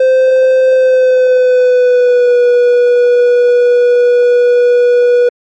triangle tone with pitch glide, 519 to 487 Hz, C5 to B4, -14 to -24 cents, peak -3 dBFS, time 0-5.29 s, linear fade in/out 5 ms, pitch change -110 cents, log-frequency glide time 0.71-2.38 s, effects MP3 32 kbps

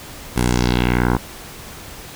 10% pulse tone with low-pass filter sweep, 60.8 Hz, B1, 26 cents flat, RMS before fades -17 dBFS, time 0.36-1.17 s, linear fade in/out 5 ms, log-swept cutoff 12000 to 1100 Hz, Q 2.2, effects pink hiss -36 dBFS RMS until 2.15 s

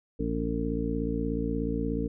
harmonic tone, 56.7 Hz, A#1, 47 cents flat, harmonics 1 / 2 / 3 / 4 / 5 / 6 / 8, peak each -33 / -40 / -35 / -34 / -32 / -43 / -34 dBFS, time 0.19-2.08 s, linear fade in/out 10 ms, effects none

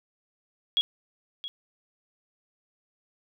sine tone with echo, 3322 Hz, G#7, in tune, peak -20 dBFS, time 0.77-0.81 s, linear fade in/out 0 ms, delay 670 ms, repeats 1, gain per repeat -13 dB, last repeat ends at 1.48 s, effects none

